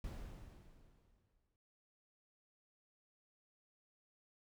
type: noise with exponential decay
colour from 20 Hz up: brown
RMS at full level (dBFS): -44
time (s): 0.04-1.56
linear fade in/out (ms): 2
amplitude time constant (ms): 330
effects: none